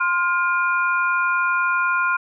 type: tone cluster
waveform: sine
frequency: 1044 / 1412 / 2420 Hz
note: C6 / F6 / D#7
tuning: -4 / +19 / -49 cents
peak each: -22 / -19 / -28 dBFS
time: 0-2.17 s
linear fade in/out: 10 ms
effects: none